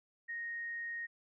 sine tone, 1864.7 Hz, A#6, in tune, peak -38 dBFS, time 0.28-1.07 s, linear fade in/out 20 ms, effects none

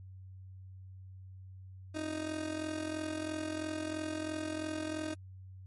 30% pulse tone with amplitude modulation, 311.1 Hz, D#4, in tune, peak -30 dBFS, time 1.94-5.15 s, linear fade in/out 20 ms, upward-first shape sine, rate 43 Hz, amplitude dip 65%, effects added 94 Hz sine -47 dBFS peak until 5.66 s + MP3 48 kbps

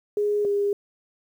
sine tone pair in turn, 414.4 / 405.4 Hz, G#4 / G#4, -4 / -42 cents, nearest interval unison, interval 38 cents, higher first, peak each -20 dBFS, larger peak neither, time 0.17-0.45 / 0.45-0.73 s, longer neither, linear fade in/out 2 ms, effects 9-bit

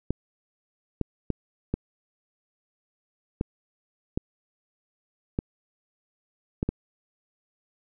clicks, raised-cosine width 3 ms, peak -12 dBFS, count 9, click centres 0.106 / 1.013 / 1.303 / 1.74 / 3.411 / 4.175 / 5.389 / 6.629 / 6.69 s, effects none

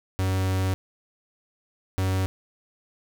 45% pulse tone bursts at uneven times, 94.4 Hz, F#2, 35 cents sharp, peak -22 dBFS, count 2, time 0.19-0.74 / 1.98-2.26 s, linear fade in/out 0 ms, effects none

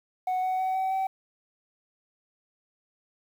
sine tone with pitch steps, 740 / 746.4 / 752.9 / 759.5 / 766.1 Hz, F#5 / F#5 / F#5 / F#5 / G5, 0 / +15 / +30 / +45 / -40 cents, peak -22 dBFS, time 0.27-1.07 s, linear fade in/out 5 ms, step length 160 ms, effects tanh soft clip ceiling -24 dBFS + 9-bit

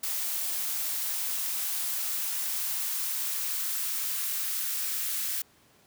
blue noise with high-pass filter sweep, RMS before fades -31 dBFS, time 0.03-5.42 s, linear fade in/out 5 ms, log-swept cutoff 560 to 1500 Hz, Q 1.3, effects pink hiss -61 dBFS RMS until 5.86 s + high-pass 100 Hz 12 dB/octave

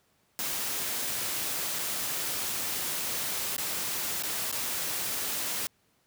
white noise with dropouts, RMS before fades -32 dBFS, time 0.39-5.67 s, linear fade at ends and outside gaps 0 ms, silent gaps 1.787-1.79 / 3.565-3.581 / 4.224-4.235 / 4.514-4.526 s, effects pink hiss -69 dBFS RMS until 6.06 s + high-pass 80 Hz 12 dB/octave

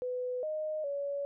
sine tone with pitch steps, 499.9 / 618 / 565 Hz, B4 / D#5 / C#5, +21 / -12 / +33 cents, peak -32 dBFS, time 0.02-1.25 s, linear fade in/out 0 ms, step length 410 ms, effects none

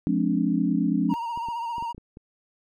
sine chord, D half-diminished seventh, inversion first, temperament just, 176.2 / 211.4 / 264.3 / 293.7 Hz, F3 / Ab3 / C4 / D4, +16 / +31 / +18 / 0 cents, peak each -26 dBFS, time 0.07-1.14 s, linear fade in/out 0 ms
triangle tone with vibrato, 935 Hz, A#5, 5 cents sharp, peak -26 dBFS, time 1.09-1.93 s, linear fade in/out 20 ms, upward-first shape sine, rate 15 Hz, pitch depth 45 cents each way
clicks, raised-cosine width 3 ms, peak -29 dBFS, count 7, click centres 1.375 / 1.486 / 1.782 / 1.825 / 1.947 / 1.98 / 2.171 s
effects none

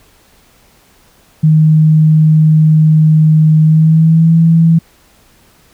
sine tone with pitch glide, 156 to 164.51 Hz, D#3 to E3, +5 to -3 cents, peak -4 dBFS, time 1.43-4.79 s, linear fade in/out 10 ms, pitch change +92 cents, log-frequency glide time 3.62-4.35 s, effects pink hiss -48 dBFS RMS until 5.73 s

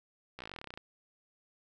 slowing click train, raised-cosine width 0.3 ms, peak -27 dBFS, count 17, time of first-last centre 0.39-0.775 s, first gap 15 ms, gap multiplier 1.06, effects none

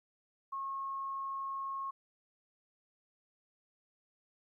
sine tone, 1087 Hz, C#6, 34 cents flat, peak -36 dBFS, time 0.52-1.91 s, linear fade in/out 10 ms, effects 13-bit

